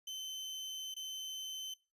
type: tone with dropouts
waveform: 30% pulse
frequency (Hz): 3068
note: G7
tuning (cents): -38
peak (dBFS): -38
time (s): 0.07-1.74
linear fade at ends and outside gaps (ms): 5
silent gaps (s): 0.942-0.964
effects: noise-tail reverb RT60 0.3 s tail -21 dB re dry + resampled to 32000 Hz